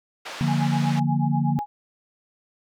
pink band-pass noise, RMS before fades -36 dBFS, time 0.25-1 s, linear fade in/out 10 ms, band 680 to 4700 Hz, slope 12 dB/octave
sine chord, Bb major, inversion first, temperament equal, 146.83 / 174.61 / 233.1 Hz, D3 / F3 / Bb3, 0 / 0 / 0 cents, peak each -22 / -26 / -25 dBFS, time 0.41-1.59 s, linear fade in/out 0 ms
sine tone with tremolo, 830.6 Hz, G#5, in tune, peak -25 dBFS, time 0.48-1.66 s, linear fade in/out 0 ms, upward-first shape sine, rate 8.2 Hz, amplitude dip 100%
effects none

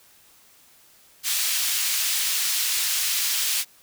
pink high-pass noise, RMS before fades -24 dBFS, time 1.23-3.65 s, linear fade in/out 50 ms, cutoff 3100 Hz, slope 12 dB/octave, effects white hiss -55 dBFS RMS until 3.82 s

